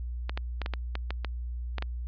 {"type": "clicks", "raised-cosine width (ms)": 0.3, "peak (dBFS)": -17, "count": 10, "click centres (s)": [0.295, 0.375, 0.617, 0.661, 0.737, 0.954, 1.106, 1.247, 1.783, 1.824], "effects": ["added 60 Hz sine -32 dBFS peak until 2.07 s", "resampled to 11025 Hz"]}